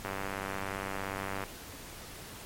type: click train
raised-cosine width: 0.5 ms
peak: -20 dBFS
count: 136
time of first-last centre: 0.05-1.437 s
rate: 97.3 Hz
effects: pink hiss -46 dBFS RMS until 2.45 s + MP3 64 kbps